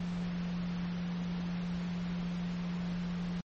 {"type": "tone in noise", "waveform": "sine", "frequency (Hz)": 175.6, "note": "F3", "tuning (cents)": 10, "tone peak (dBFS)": -33, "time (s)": [0, 3.41], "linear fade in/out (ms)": 5, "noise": "pink", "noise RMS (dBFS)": -45, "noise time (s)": [0, 3.41], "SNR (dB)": 9, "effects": ["low-pass 4000 Hz 12 dB/octave", "MP3 32 kbps"]}